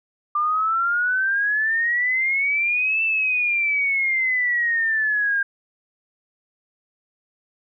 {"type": "exponential two-way sweep", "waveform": "sine", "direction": "up then down", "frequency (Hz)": [1186, 2665, 1599], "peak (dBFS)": -18, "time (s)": [0.35, 5.43], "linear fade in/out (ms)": 5, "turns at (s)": 3.03, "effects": []}